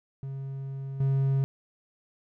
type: tone with level steps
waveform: triangle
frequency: 135.8 Hz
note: C#3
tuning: 35 cents flat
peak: -31 / -20 dBFS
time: 0.23-1.44 s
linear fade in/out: 0 ms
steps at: 1 s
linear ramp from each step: 5 ms
effects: none